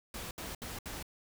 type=noise bursts; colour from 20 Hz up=pink; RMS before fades=-42 dBFS; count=4; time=0.14-1.027 s; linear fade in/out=2 ms; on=170 ms; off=69 ms; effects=none